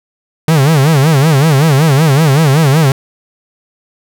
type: tone with vibrato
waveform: 45% pulse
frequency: 147.6 Hz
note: D3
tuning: 9 cents sharp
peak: -6 dBFS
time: 0.48-2.92 s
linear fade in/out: 2 ms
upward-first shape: sine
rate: 5.3 Hz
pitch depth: 190 cents each way
effects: none